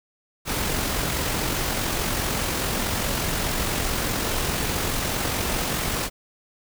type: noise with amplitude modulation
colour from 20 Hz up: pink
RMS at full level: -24 dBFS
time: 0.45-6.1 s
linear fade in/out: 50 ms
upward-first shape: sine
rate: 44.8 Hz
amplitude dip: 30%
effects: none